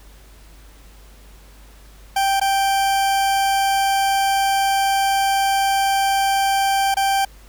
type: tone with dropouts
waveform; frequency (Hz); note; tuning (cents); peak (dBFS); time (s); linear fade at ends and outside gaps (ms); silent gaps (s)
40% pulse; 784; G5; 0; -15; 2.16-7.25; 5; 2.399-2.413 / 6.943-6.968
effects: added 50 Hz sine -43 dBFS peak until 7.48 s + pink hiss -50 dBFS RMS until 7.48 s